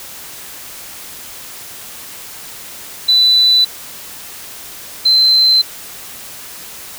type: tone pair in turn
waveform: sine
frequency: 3987 / 4085 Hz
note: B7 / C8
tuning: +16 / -42 cents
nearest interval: unison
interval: 42 cents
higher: second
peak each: -7 dBFS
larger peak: neither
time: 3.08-3.65 / 5.05-5.62 s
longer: neither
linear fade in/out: 10 ms
effects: white hiss -32 dBFS RMS until 6.98 s